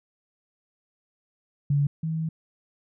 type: tone pair in turn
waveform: sine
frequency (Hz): 143 / 160.51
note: D3 / E3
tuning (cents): -46 / -46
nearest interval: major second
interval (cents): 200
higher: second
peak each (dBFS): -19 / -25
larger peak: first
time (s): 1.7-1.87 / 2.03-2.29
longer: second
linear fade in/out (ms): 5
effects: none